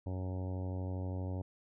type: harmonic tone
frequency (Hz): 92.5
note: F#2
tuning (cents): 0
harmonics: 1 / 2 / 3 / 4 / 5 / 6 / 7 / 8 / 9 / 10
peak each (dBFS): -36 / -46 / -45 / -51 / -52 / -50 / -55 / -57 / -57 / -60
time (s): 0.06-1.42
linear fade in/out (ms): 5
effects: none

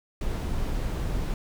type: noise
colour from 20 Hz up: brown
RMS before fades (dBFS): -28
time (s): 0.21-1.34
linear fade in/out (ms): 2
effects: none

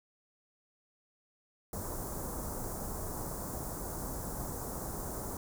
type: band-stop noise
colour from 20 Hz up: pink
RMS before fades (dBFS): -39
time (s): 1.73-5.37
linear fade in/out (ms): 2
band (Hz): 1200 to 6800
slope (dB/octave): 24
effects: none

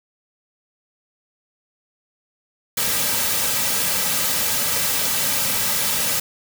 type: noise with comb filter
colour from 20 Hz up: white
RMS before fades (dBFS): -21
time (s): 2.77-6.2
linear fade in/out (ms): 5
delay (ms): 2.8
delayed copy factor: -0.6
effects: none

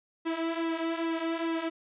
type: tone with flanger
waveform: sawtooth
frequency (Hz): 329.3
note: E4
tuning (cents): -2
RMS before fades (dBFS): -31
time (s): 0.25-1.7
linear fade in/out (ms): 20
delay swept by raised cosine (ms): 1.3 to 4.3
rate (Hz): 2.4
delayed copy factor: -0.65
effects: resampled to 8000 Hz

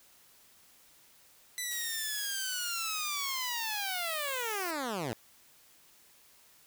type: linear sweep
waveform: 10% pulse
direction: down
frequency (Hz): 2001 to 103.83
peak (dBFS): -25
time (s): 1.58-5.13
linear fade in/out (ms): 0
type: noise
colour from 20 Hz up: blue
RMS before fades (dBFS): -42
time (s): 1.71-4.71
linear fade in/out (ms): 2
effects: white hiss -61 dBFS RMS until 6.66 s

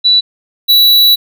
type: tone pair in turn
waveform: sine / square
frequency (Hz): 3951 / 3933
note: B7 / B7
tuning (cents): 0 / -8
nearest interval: unison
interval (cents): 8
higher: first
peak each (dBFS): -5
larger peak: neither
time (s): 0.04-0.21 / 0.68-1.16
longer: second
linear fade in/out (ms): 20
effects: none

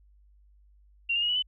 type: tone with pitch steps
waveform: sine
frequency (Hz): 2759 / 2820 / 2883 / 2947 / 3012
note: F7 / F7 / F#7 / F#7 / F#7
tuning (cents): -22 / +16 / -46 / -8 / +30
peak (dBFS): -24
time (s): 1.09-1.425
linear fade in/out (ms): 10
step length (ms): 67
effects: added 50 Hz sine -56 dBFS peak until 1.47 s

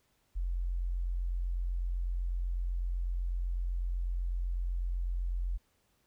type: tone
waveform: sine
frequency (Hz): 44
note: F1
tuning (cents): +14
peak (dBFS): -30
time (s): 0.35-5.58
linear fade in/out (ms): 20
effects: pink hiss -73 dBFS RMS until 6.06 s

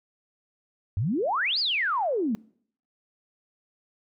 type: exponential two-way sweep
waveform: sine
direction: up then down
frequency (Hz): 87.31 to 5120 to 202.4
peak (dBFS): -23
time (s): 0.97-2.35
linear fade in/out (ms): 0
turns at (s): 1.59
effects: noise-tail reverb RT60 0.6 s tail -24 dB re dry

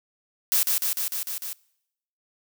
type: noise with echo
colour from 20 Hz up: blue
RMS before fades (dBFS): -21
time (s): 0.52-0.63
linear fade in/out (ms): 0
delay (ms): 150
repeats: 6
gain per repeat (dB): -2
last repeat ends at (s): 1.53
effects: noise-tail reverb RT60 0.8 s tail -24 dB re dry

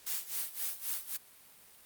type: noise with tremolo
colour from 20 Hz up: blue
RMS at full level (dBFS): -34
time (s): 0.06-1.17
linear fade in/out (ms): 10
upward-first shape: sine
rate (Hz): 3.8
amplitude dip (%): 85
effects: white hiss -58 dBFS RMS until 1.85 s + Opus 48 kbps

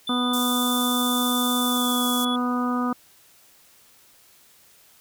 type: tone with pitch glide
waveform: triangle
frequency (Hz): 3520 to 3410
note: A7 to G#7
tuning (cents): 0 to +45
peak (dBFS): -26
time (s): 0.07-2.36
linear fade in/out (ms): 5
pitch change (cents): -55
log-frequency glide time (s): 1.56-2.05
type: harmonic tone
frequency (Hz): 246.9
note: B3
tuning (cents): 0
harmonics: 1 / 2 / 3 / 4 / 5 / 6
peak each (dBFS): -23 / -34 / -34 / -33 / -28 / -40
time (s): 0.09-2.93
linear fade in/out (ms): 5
type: band-pass noise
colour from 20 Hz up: white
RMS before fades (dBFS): -31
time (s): 0.33-2.25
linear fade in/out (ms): 5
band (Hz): 6400 to 15000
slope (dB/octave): 24
effects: white hiss -55 dBFS RMS until 5 s

